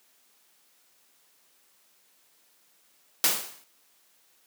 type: noise with exponential decay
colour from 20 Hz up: white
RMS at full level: -19 dBFS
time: 3.24-3.64 s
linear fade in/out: 0 ms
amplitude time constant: 86 ms
effects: white hiss -64 dBFS RMS until 4.46 s + high-pass 200 Hz 12 dB/octave